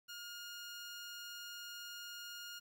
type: tone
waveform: 15% pulse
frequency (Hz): 1422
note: F6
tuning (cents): +31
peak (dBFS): -40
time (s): 0.08-2.6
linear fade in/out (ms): 20
effects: 12-bit